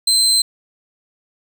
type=tone; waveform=30% pulse; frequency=4104 Hz; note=C8; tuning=34 cents flat; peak=-9 dBFS; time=0.07-0.42 s; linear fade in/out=5 ms; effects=none